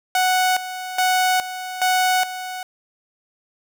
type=tone with tremolo; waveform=sawtooth; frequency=740 Hz; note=F#5; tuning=in tune; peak=-12 dBFS; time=0.15-2.63 s; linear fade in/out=2 ms; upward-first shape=square; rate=1.2 Hz; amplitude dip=75%; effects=none